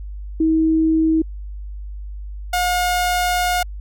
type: tone pair in turn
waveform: sine / sawtooth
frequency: 319.6 / 717.5 Hz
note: D#4 / F5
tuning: +47 / +47 cents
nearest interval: octave + major second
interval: 1400 cents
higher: second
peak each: -13 dBFS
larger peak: neither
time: 0.4-1.22 / 2.53-3.63 s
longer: second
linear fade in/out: 5 ms
effects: added 50 Hz sine -28 dBFS peak until 3.8 s